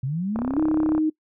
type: linear sweep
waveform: sine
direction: up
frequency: 123.47 to 293.7 Hz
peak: -23 dBFS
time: 0.03-0.6 s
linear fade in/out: 5 ms
type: click train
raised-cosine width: 1 ms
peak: -16 dBFS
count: 22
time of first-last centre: 0.36-0.979 s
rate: 33.9 Hz
type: tone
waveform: sine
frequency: 311.5 Hz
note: D#4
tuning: 2 cents sharp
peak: -18 dBFS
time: 0.57-1.1 s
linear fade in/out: 10 ms
effects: noise-tail reverb RT60 0.1 s tail -22 dB re dry